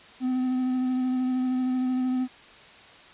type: tone with vibrato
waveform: triangle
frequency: 255.1 Hz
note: C4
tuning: 44 cents flat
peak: -21 dBFS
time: 0.2-2.28 s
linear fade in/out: 50 ms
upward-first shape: sine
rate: 13 Hz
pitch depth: 16 cents each way
effects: white hiss -49 dBFS RMS until 3.13 s + resampled to 8000 Hz